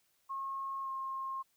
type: tone with pitch glide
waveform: sine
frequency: 1083 to 1068.7 Hz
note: C#6 to C6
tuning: -41 to +36 cents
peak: -36 dBFS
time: 0.29-1.43 s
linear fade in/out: 20 ms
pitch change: -23 cents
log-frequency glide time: 0.82-0.89 s
effects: white hiss -74 dBFS RMS until 1.56 s